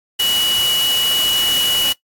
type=tone in noise; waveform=sine; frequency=2932 Hz; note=F#7; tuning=16 cents flat; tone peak=-15 dBFS; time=0.19-1.93 s; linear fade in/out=10 ms; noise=white; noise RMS=-22 dBFS; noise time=0.19-1.93 s; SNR=+4 dB; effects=noise-tail reverb RT60 0.1 s tail -18 dB re dry + AAC 64 kbps